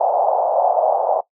pink band-pass noise, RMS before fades -17 dBFS, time 0-1.21 s, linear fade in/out 10 ms, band 590 to 810 Hz, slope 48 dB/octave, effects noise-tail reverb RT60 0.1 s tail -18 dB re dry

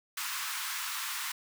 pink high-pass noise, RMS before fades -36 dBFS, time 0.17-1.32 s, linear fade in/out 5 ms, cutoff 1000 Hz, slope 48 dB/octave, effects none

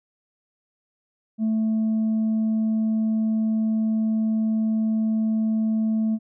sine tone with tanh clipping, 220 Hz, A3, in tune, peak -20 dBFS, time 1.38-6.19 s, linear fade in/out 50 ms, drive 1 dB, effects none

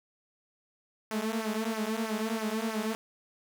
sawtooth tone with flanger, 220 Hz, A3, in tune, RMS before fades -32 dBFS, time 1.11-2.95 s, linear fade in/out 0 ms, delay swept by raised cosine 0.24 to 6.04 ms, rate 3.1 Hz, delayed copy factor -0.8, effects none

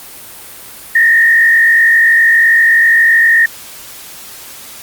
sine tone with frequency modulation, 1843 Hz, A#6, 20 cents flat, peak -5 dBFS, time 0.95-3.46 s, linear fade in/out 5 ms, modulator 47.7 Hz, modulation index 1.1, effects white hiss -32 dBFS RMS until 4.82 s + Opus 32 kbps

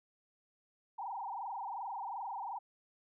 sine tone with frequency modulation, 868 Hz, A5, 24 cents flat, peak -38 dBFS, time 0.98-2.59 s, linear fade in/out 10 ms, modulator 22.7 Hz, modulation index 4.5, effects none

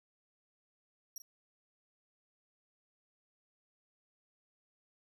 sawtooth tone with echo, 5670 Hz, F8, 25 cents sharp, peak -39 dBFS, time 1.16-1.18 s, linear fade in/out 2 ms, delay 40 ms, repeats 1, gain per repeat -10 dB, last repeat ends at 1.22 s, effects 13-bit

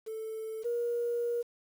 sine tone pair in turn, 440.8 / 474.8 Hz, A4 / A#4, +3 / +32 cents, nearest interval minor second, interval 129 cents, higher second, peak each -35 / -28 dBFS, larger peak second, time 0.06-0.64 / 0.64-1.43 s, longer second, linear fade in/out 20 ms, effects tanh soft clip ceiling -24 dBFS + 9-bit

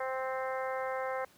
harmonic tone, 261.6 Hz, C4, in tune, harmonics 2 / 3 / 4 / 5 / 6 / 7 / 8, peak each -35 / -39 / -41 / -43 / -45 / -46 / -47 dBFS, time 0-1.25 s, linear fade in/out 5 ms, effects pink hiss -62 dBFS RMS until 1.37 s + high-pass 80 Hz 12 dB/octave

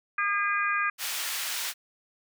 harmonic tone, 405.8 Hz, G#4, 40 cents flat, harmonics 3 / 4 / 5 / 6, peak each -28 / -28 / -34 / -32 dBFS, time 0.18-0.9 s, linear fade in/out 5 ms
pink high-pass noise, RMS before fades -32 dBFS, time 0.98-1.74 s, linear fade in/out 50 ms, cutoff 1700 Hz, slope 12 dB/octave
effects none

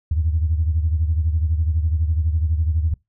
sine beating tone pair, 77.78 / 89.78 Hz, D#2 / F2, 0 / +48 cents, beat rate 12 Hz, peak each -17 / -23 dBFS, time 0.11-2.94 s, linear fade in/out 5 ms, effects noise-tail reverb RT60 0.2 s tail -25 dB re dry + tanh soft clip ceiling -9 dBFS

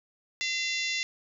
harmonic tone with a mistuned harmonic, 683 Hz, F5, 39 cents flat, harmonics 3 / 4 / 5 / 6 / 7 / 8 / 9 / 10, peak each -32 / -34 / -36 / -38 / -39 / -40 / -41 / -42 dBFS, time 0.41-1.03 s, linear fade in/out 0 ms, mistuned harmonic 5, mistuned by +47 cents, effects none

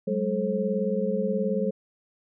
sine tone cluster, 189 / 207.6 / 432.6 / 533 Hz, F#3 / G#3 / A4 / C5, +37 / 0 / -29 / +32 cents, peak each -29 dBFS, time 0.07-1.71 s, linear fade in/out 10 ms, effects none

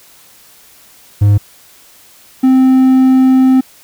triangle tone pair in turn, 102.4 / 260.6 Hz, G#2 / C4, -24 / -7 cents, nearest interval octave + major third, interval 1617 cents, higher second, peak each -3 dBFS, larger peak neither, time 1.21-1.38 / 2.43-3.61 s, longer second, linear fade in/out 10 ms, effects white hiss -43 dBFS RMS until 3.83 s

